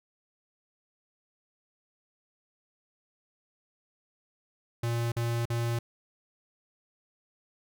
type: tone bursts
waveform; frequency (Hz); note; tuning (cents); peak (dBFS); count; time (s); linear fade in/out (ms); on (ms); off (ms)
square; 117.4; A#2; +13; -28; 3; 4.83-5.79; 5; 290; 45
effects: none